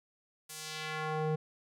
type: tone with band-pass filter sweep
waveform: square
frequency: 155.56 Hz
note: D#3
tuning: in tune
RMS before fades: -36 dBFS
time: 0.49-1.36 s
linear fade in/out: 10 ms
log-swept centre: 11000 to 350 Hz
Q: 0.96
effects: none